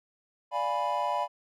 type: chord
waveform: triangle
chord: D diminished seventh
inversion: none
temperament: equal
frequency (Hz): 587.3 / 698.5 / 830.6 / 987.8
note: D5 / F5 / Ab5 / Cb6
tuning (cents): 0 / 0 / 0 / 0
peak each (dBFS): -32 / -32 / -31 / -28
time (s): 0.51-1.28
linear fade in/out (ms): 50
effects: none